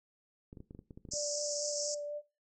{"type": "clicks", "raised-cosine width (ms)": 3, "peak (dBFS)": -35, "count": 11, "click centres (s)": [0.529, 0.572, 0.604, 0.709, 0.749, 0.791, 0.908, 0.975, 1.052, 1.088, 1.136]}
{"type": "band-pass noise", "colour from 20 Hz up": "pink", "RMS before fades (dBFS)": -38, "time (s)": [1.11, 1.95], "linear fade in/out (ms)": 10, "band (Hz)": [5000, 7600], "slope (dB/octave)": 96}
{"type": "tone with vibrato", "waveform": "sine", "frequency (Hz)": 587.3, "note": "D5", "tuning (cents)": 0, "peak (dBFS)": -36, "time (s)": [1.12, 2.22], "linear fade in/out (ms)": 50, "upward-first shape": "sine", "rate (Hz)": 4.1, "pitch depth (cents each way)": 10}
{"effects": ["noise-tail reverb RT60 0.3 s tail -17 dB re dry"]}